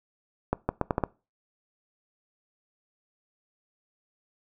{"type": "accelerating click train", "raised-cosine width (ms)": 1, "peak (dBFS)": -10, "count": 6, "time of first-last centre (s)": [0.53, 1.037], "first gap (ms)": 160, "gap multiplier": 0.77, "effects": ["noise-tail reverb RT60 0.3 s tail -22 dB re dry"]}